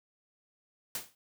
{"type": "noise with exponential decay", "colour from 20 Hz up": "white", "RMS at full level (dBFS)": -33, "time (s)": [0.95, 1.15], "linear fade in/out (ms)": 2, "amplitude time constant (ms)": 42, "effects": []}